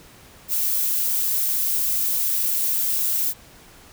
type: noise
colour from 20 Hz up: violet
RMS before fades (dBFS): -22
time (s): 0.48-3.34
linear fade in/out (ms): 50
effects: pink hiss -48 dBFS RMS until 3.92 s